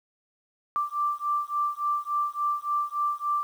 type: beating tone pair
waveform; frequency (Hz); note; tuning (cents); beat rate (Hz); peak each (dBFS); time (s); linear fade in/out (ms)
sine; 1174.7 / 1178.2; D6 / D6; 0 / +5; 3.5; -28; 0.76-3.43; 0
effects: 9-bit